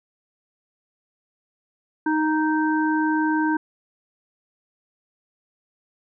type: harmonic tone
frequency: 311.1 Hz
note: D#4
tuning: in tune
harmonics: 1 / 3 / 5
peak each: -20 / -25 / -27 dBFS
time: 2.06-3.57 s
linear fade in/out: 5 ms
effects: none